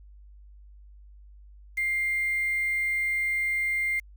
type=tone with quantisation; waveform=sine; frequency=2100 Hz; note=C7; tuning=6 cents sharp; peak=-24 dBFS; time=1.77-4 s; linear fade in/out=10 ms; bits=7; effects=added 50 Hz sine -47 dBFS peak until 4.16 s